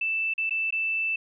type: tone with dropouts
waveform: sine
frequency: 2648 Hz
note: E7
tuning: 7 cents sharp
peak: -24 dBFS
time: 0.01-1.16 s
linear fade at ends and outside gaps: 5 ms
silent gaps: 0.338-0.379 / 0.496-0.507 / 0.707-0.724 s
effects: none